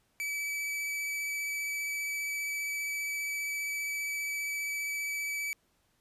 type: tone with vibrato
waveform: 45% pulse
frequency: 2297 Hz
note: D7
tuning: 39 cents flat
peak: -32 dBFS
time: 0.2-5.53 s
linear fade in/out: 0 ms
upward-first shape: triangle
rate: 15 Hz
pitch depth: 14 cents each way
effects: pink hiss -72 dBFS RMS until 6 s + resampled to 32000 Hz